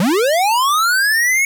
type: linear sweep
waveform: square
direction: up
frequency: 160 to 2217 Hz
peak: -13 dBFS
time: 0-1.45 s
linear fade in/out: 2 ms
effects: none